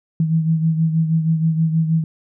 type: beating tone pair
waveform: sine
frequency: 160.6 / 166.9 Hz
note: E3 / E3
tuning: -45 / +22 cents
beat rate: 6.3 Hz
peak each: -15 / -23 dBFS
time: 0.2-2.04 s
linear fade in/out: 2 ms
effects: none